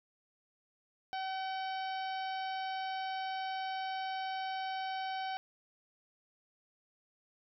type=harmonic tone with a mistuned harmonic; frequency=762 Hz; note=G5; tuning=49 cents flat; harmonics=1 / 2 / 3 / 4 / 5 / 6 / 7; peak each=-36 / -45 / -49 / -48 / -53 / -54 / -55 dBFS; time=1.13-5.37 s; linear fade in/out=0 ms; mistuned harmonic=7; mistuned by=+26 cents; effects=none

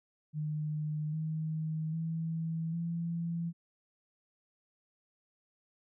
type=tone with pitch steps; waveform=sine; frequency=152.3 / 157.49 / 162.85 / 168.4 Hz; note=D#3 / D#3 / E3 / E3; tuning=-37 / +21 / -21 / +37 cents; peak=-32 dBFS; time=0.33-3.53 s; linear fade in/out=50 ms; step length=800 ms; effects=none

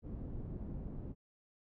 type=low-pass noise; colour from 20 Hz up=pink; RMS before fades=-43 dBFS; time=0.02-1.15 s; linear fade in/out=50 ms; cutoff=290 Hz; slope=12 dB/octave; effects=none

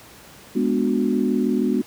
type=chord; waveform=sine; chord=G# half-diminished seventh; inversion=none; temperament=equal with one note detuned; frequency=207.7 / 246.9 / 293.7 / 366.6 Hz; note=G#3 / B3 / D4 / F#4; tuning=0 / 0 / 0 / -16 cents; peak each=-23 / -21 / -25 / -25 dBFS; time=0.55-1.82 s; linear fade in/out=10 ms; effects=pink hiss -45 dBFS RMS until 1.86 s + high-pass 80 Hz 12 dB/octave

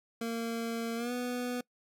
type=tone with pitch glide; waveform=25% pulse; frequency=230 to 246.5 Hz; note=A#3 to B3; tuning=-23 to -3 cents; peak=-29 dBFS; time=0.21-1.61 s; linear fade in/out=5 ms; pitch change=+120 cents; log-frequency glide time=0.96-1.12 s; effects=noise-tail reverb RT60 0.1 s tail -23 dB re dry

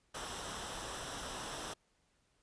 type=noise with comb filter; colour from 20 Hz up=pink; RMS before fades=-43 dBFS; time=0.14-1.74 s; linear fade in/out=10 ms; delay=0.44 ms; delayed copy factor=-0.55; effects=pink hiss -75 dBFS RMS until 2.42 s + resampled to 22050 Hz

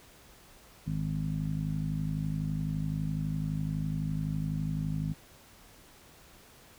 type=harmonic tone with a mistuned harmonic; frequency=51.91 Hz; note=G#1; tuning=in tune; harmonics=1 / 2 / 3 / 4 / 5; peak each=-40 / -40 / -31 / -39 / -40 dBFS; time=0.86-5.14 s; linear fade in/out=20 ms; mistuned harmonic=1; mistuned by=-49 cents; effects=pink hiss -56 dBFS RMS until 6.78 s

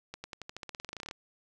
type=accelerating click train; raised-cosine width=0.2 ms; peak=-23 dBFS; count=19; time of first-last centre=0.14-1.111 s; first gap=100 ms; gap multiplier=0.92; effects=none

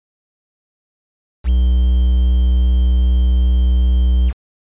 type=tone with quantisation; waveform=triangle; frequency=61.74 Hz; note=B1; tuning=in tune; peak=-8 dBFS; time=1.44-4.33 s; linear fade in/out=50 ms; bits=6; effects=resampled to 8000 Hz

